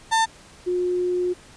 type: tone pair in turn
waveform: 35% pulse / sine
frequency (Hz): 896 / 358.9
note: A5 / F4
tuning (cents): +31 / +47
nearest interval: octave + major third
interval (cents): 1584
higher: first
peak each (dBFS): -15 / -20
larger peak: first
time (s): 0.11-0.26 / 0.66-1.34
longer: second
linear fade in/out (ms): 20
effects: pink hiss -48 dBFS RMS until 1.56 s + resampled to 22050 Hz